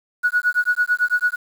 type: tone with tremolo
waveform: sine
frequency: 1463 Hz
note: F#6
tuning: 20 cents flat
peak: -12 dBFS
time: 0.23-1.36 s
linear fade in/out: 20 ms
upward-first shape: sine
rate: 9 Hz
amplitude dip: 100%
effects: tanh soft clip ceiling -8 dBFS + 7-bit